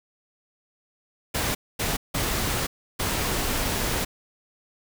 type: noise bursts at uneven times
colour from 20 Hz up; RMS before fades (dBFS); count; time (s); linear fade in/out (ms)
pink; -26; 4; 1.34-1.55 / 1.79-1.97 / 2.14-2.67 / 2.99-4.05; 10
effects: none